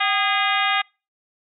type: harmonic tone with a mistuned harmonic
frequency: 409.5 Hz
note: G#4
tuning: 24 cents flat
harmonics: 2 / 3 / 4 / 5 / 6 / 7 / 8 / 9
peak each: -24 / -24 / -26 / -24 / -27 / -29 / -29 / -30 dBFS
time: 0-0.82 s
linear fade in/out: 10 ms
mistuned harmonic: 2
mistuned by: -89 cents
effects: noise-tail reverb RT60 0.3 s tail -26 dB re dry